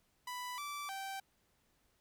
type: tone with pitch steps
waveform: sawtooth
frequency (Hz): 991 / 1163 / 778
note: B5 / D6 / G5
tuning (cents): +6 / -17 / -13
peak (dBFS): -37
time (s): 0.27-1.2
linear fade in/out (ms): 5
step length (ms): 310
effects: pink hiss -75 dBFS RMS until 2 s